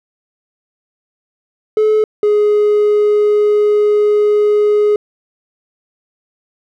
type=tone pair in turn; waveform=triangle; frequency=430.4 / 417.9 Hz; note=A4 / G#4; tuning=-38 / +11 cents; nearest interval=minor second; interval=51 cents; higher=first; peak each=-6 dBFS; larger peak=neither; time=1.77-2.04 / 2.23-4.96 s; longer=second; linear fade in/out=2 ms; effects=tanh soft clip ceiling -3 dBFS